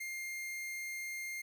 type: tone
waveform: 45% pulse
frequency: 2116 Hz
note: C7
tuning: 19 cents sharp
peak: -39 dBFS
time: 0-1.42 s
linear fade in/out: 10 ms
effects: none